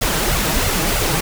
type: noise with flanger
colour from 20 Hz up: pink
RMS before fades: -18 dBFS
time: 0.01-1.21 s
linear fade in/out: 10 ms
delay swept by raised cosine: 1.4 to 6.5 ms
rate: 3.1 Hz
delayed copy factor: +1
effects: none